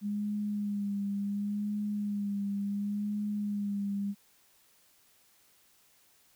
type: tone with vibrato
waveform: sine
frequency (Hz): 204.1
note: G#3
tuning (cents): -30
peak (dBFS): -30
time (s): 0.01-4.15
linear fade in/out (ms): 50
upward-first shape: sine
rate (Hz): 0.7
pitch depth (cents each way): 33
effects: white hiss -65 dBFS RMS until 6.35 s